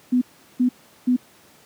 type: tone bursts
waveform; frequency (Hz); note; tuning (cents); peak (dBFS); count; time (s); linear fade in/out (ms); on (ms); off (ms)
sine; 249.2; B3; +16; -14; 3; 0.12-1.165; 10; 95; 380
effects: pink hiss -52 dBFS RMS until 1.65 s + high-pass 150 Hz 12 dB/octave